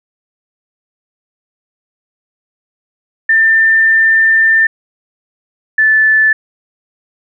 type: tone pair in turn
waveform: sine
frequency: 1791 / 1750.1 Hz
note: A6 / A6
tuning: +30 / -10 cents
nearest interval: unison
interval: 40 cents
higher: first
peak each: -6 dBFS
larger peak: neither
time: 3.29-4.67 / 5.78-6.33 s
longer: first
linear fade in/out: 5 ms
effects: none